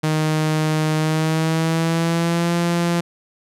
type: tone with pitch glide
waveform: sawtooth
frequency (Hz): 155.56 to 171.61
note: D#3 to F3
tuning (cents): 0 to -30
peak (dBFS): -13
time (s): 0.03-3.01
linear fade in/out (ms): 10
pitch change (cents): +170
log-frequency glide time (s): 0.97-2.54
effects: low-pass 11000 Hz 12 dB/octave